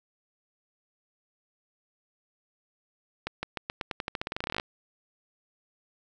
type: accelerating click train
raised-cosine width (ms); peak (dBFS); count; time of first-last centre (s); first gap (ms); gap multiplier
0.3; -15; 22; 3.27-4.599; 160; 0.89
effects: none